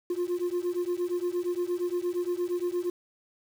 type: beating tone pair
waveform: sine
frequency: 349.2 / 357.8 Hz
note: F4 / F4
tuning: 0 / +42 cents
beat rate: 8.6 Hz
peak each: -28 dBFS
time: 0.1-2.9 s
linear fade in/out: 5 ms
effects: tanh soft clip ceiling -24 dBFS + 8-bit